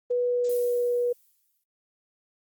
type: tone with pitch glide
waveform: sine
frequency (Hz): 490 to 485.2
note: B4 to B4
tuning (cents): -14 to -31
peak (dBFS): -22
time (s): 0.1-1.13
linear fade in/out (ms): 10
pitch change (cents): -17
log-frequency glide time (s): 0.26-0.74
type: noise with exponential decay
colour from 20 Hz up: violet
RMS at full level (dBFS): -36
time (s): 0.44-1.64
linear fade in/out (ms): 5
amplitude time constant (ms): 260
effects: Opus 24 kbps